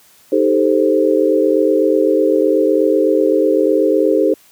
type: chord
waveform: sine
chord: A half-diminished seventh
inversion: second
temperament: equal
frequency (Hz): 311.1 / 392 / 440 / 523.3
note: Eb4 / G4 / A4 / C5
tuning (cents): 0 / 0 / 0 / 0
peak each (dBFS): -16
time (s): 0.32-4.34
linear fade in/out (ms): 5
effects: white hiss -49 dBFS RMS until 4.51 s + high-pass 60 Hz 12 dB/octave